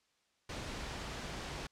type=noise; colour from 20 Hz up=pink; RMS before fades=-42 dBFS; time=0.49-1.67 s; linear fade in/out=5 ms; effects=white hiss -75 dBFS RMS until 1.71 s + low-pass 6000 Hz 12 dB/octave